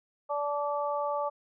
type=harmonic tone; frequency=290 Hz; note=D4; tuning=22 cents flat; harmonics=2 / 3 / 4; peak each=-31 / -33 / -34 dBFS; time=0.29-1.3 s; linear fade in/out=20 ms; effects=none